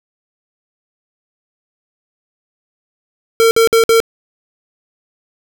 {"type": "tone bursts", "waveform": "square", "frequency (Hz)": 455.1, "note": "A#4", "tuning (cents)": -42, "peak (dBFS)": -8, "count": 4, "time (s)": [3.4, 4.002], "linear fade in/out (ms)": 0, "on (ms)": 110, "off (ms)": 54, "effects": []}